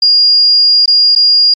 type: tone with dropouts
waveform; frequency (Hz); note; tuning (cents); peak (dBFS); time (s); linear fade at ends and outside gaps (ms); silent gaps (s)
sine; 4837; D#8; -50; -4; 0.02-1.54; 5; 0.859-0.877 / 1.152-1.16
effects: MP3 64 kbps